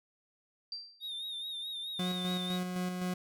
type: tone with exponential decay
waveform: sine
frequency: 4699 Hz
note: D8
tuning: in tune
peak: -35 dBFS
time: 0.72-1.12 s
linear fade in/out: 2 ms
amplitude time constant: 85 ms
type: tone with vibrato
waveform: triangle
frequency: 3678 Hz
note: A#7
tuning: 24 cents flat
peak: -36 dBFS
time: 1-2.6 s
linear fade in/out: 50 ms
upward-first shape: sine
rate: 4.7 Hz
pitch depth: 60 cents each way
type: tone with tremolo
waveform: 40% pulse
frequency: 181.3 Hz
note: F#3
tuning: 35 cents flat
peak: -31 dBFS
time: 1.99-3.14 s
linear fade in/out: 5 ms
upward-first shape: square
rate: 3.9 Hz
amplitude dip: 35%
effects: none